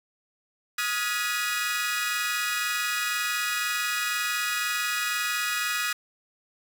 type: tone cluster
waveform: sawtooth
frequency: 1254 / 1431 / 1678 / 1945 / 2486 Hz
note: D#6 / F6 / G#6 / B6 / D#7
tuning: +13 / +42 / +17 / -27 / -2 cents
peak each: -29 dBFS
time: 0.78-5.93 s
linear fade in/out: 5 ms
effects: none